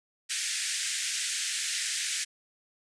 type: band-pass noise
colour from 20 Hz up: white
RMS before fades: -32 dBFS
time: 0.29-2.25 s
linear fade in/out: 20 ms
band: 1600 to 9100 Hz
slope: 48 dB/octave
effects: none